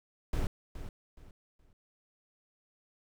brown noise with echo, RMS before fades -30 dBFS, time 0.33-0.47 s, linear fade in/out 2 ms, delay 420 ms, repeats 3, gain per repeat -11 dB, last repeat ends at 1.73 s, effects none

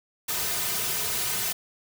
white noise with comb filter, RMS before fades -28 dBFS, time 0.28-1.53 s, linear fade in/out 10 ms, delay 3.6 ms, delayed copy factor -1, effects none

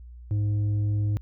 sine tone with tanh clipping, 103.83 Hz, G#2, in tune, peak -23 dBFS, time 0.31-1.17 s, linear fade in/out 0 ms, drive 5 dB, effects added 60 Hz sine -41 dBFS peak until 1.21 s

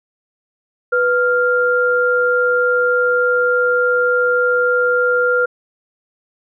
sine tone pair together, 493.5 / 1396.9 Hz, B4 / F6, -1 / 0 cents, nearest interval octave + tritone, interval 1801 cents, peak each -15 dBFS, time 0.92-5.46 s, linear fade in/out 10 ms, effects none

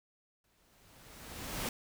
pink noise with exponential growth, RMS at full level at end -35 dBFS, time 0.44-1.69 s, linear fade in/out 2 ms, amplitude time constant 270 ms, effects none

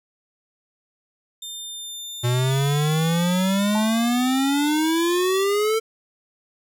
sawtooth tone with vibrato, 3520 Hz, A7, in tune, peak -29 dBFS, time 1.42-5.44 s, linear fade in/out 5 ms, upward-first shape square, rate 0.46 Hz, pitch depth 39 cents each way
square exponential sweep, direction up, 120 to 449.9 Hz, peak -19 dBFS, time 2.23-5.8 s, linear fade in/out 20 ms
sine tone with exponential decay, 872 Hz, A5, 16 cents flat, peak -23 dBFS, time 3.75-4.21 s, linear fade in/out 0 ms, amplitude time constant 100 ms
effects none

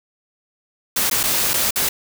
white noise with dropouts, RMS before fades -19 dBFS, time 0.96-1.89 s, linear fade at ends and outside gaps 5 ms, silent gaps 1.099-1.111 / 1.232-1.236 / 1.535-1.539 / 1.708-1.758 s, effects none

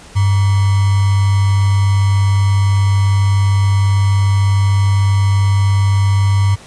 sine tone with sample-and-hold, 98.7 Hz, G2, 12 cents sharp, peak -9 dBFS, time 0.15-6.56 s, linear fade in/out 20 ms, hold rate 1050 Hz, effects pink hiss -39 dBFS RMS until 6.66 s + resampled to 22050 Hz

